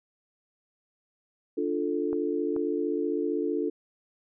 sine chord, D minor, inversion none, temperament equal, 293.7 / 349.2 / 440 Hz, D4 / F4 / A4, 0 / 0 / 0 cents, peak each -30 dBFS, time 1.57-3.7 s, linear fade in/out 10 ms
clicks, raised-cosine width 1 ms, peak -26 dBFS, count 2, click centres 2.13 / 2.564 s
effects none

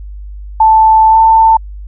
sine tone with pitch glide, 880 to 891.8 Hz, A5 to A5, 0 to +23 cents, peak -3 dBFS, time 0.6-1.57 s, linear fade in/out 5 ms, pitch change +23 cents, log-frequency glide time 1.09-1.18 s, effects added 50 Hz sine -24 dBFS peak until 1.87 s

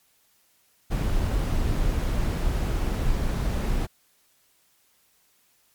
brown noise, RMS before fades -24 dBFS, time 0.9-3.87 s, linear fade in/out 20 ms, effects white hiss -64 dBFS RMS until 5.74 s + MP3 96 kbps

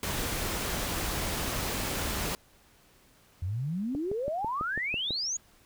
pink noise, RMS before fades -32 dBFS, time 0.03-2.35 s, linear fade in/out 0 ms
sine exponential sweep, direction up, 83.8 to 6890 Hz, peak -29 dBFS, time 3.42-5.37 s, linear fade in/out 5 ms
click train, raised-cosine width 2 ms, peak -23 dBFS, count 8, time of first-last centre 3.95-5.107 s, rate 6.05 Hz
effects pink hiss -61 dBFS RMS until 5.65 s

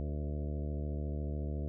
harmonic tone with a mistuned harmonic, 74 Hz, D2, 14 cents sharp, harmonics 1 / 2 / 3 / 4 / 5 / 6 / 7 / 8 / 9, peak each -35 / -41 / -45 / -47 / -49 / -51 / -52 / -53 / -54 dBFS, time 0-1.68 s, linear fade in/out 0 ms, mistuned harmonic 6, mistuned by +23 cents, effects none

